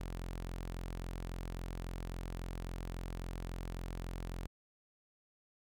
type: tone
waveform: sawtooth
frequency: 43.65 Hz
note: F1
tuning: in tune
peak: -36 dBFS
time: 0-4.47 s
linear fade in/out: 10 ms
effects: none